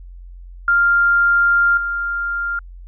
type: tone with level steps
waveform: sine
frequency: 1396.9 Hz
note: F6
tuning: in tune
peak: -11 / -19 dBFS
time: 0.68-2.59 s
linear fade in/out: 2 ms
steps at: 1.77 s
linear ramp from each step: 5 ms
effects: added 44 Hz sine -34 dBFS peak until 2.87 s